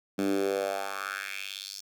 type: tone with high-pass filter sweep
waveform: 10% pulse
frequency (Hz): 98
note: G2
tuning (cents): 0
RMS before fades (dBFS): -32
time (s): 0.18-1.81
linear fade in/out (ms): 10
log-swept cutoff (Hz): 230 to 5500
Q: 3.4
effects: none